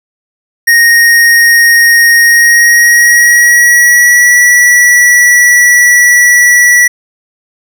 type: tone with pitch glide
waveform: square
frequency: 1864.7 to 1946.1 Hz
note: A#6 to B6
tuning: 0 to -26 cents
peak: -3 dBFS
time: 0.67-6.88 s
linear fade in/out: 10 ms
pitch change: +74 cents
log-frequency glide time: 2.17-4.38 s
effects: none